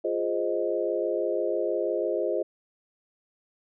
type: chord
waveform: sine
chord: F minor seventh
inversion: none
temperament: equal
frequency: 349.2 / 415.3 / 523.3 / 622.3 Hz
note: F4 / Ab4 / C5 / Eb5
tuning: 0 / 0 / 0 / 0 cents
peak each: -30 dBFS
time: 0.04-2.43 s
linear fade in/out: 10 ms
effects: none